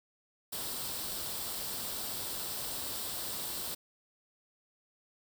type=noise with comb filter; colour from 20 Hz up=white; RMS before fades=-38 dBFS; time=0.52-3.75 s; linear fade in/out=10 ms; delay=0.23 ms; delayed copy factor=+0.5; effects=none